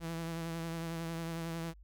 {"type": "tone with vibrato", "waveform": "sawtooth", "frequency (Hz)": 165.6, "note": "E3", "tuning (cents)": 8, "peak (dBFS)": -33, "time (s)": [0, 1.74], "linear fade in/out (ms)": 50, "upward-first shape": "triangle", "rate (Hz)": 11, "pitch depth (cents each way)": 32, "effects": ["added 50 Hz sine -53 dBFS peak until 1.83 s"]}